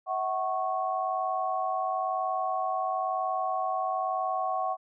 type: tone cluster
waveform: sine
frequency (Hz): 647 / 748 / 1101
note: E5 / F#5 / C#6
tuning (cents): -32 / +19 / -12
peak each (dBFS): -34 / -29 / -32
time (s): 0.06-4.77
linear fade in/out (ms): 50
effects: none